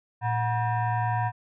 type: tone with frequency modulation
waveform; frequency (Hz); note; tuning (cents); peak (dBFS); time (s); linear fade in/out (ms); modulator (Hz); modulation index
sine; 113.6; A#2; -44; -23; 0.21-1.32; 50; 848; 1.2
effects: none